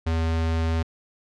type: tone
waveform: square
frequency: 81.6 Hz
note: E2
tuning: 17 cents flat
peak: -22 dBFS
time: 0.06-0.83 s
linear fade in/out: 10 ms
effects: low-pass 5000 Hz 12 dB/octave